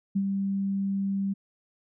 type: tone with ADSR envelope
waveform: sine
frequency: 196.3 Hz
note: G3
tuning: 3 cents sharp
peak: -21 dBFS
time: 0.15-1.34 s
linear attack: 14 ms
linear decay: 61 ms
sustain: -4 dB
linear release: 17 ms
effects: none